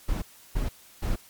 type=noise bursts; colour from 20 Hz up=brown; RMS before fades=-26 dBFS; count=3; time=0.08-1.16 s; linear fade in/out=10 ms; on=140 ms; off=330 ms; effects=white hiss -53 dBFS RMS until 1.29 s + MP3 96 kbps